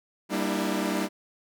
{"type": "chord", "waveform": "sawtooth", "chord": "E half-diminished seventh", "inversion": "first", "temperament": "equal with one note detuned", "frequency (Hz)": [196, 233.1, 299.5, 329.6], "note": ["G3", "Bb3", "D4", "E4"], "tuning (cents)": [0, 0, 34, 0], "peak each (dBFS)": [-26, -29, -27, -28], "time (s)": [0.29, 1.09], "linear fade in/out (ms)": 50, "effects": []}